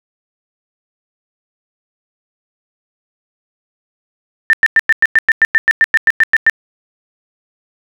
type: tone bursts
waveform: sine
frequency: 1790 Hz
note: A6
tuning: 29 cents sharp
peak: -5 dBFS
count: 16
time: 4.5-6.497 s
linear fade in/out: 0 ms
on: 32 ms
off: 99 ms
effects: none